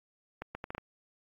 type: accelerating click train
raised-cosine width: 0.5 ms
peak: -23 dBFS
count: 6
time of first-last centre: 0.42-0.781 s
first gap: 130 ms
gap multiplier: 0.7
effects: AAC 64 kbps